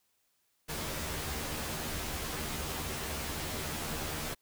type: noise with comb filter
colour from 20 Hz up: pink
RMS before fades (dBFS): -37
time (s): 0.68-4.35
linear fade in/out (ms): 20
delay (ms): 13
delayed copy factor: +0.75
effects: white hiss -75 dBFS RMS until 4.41 s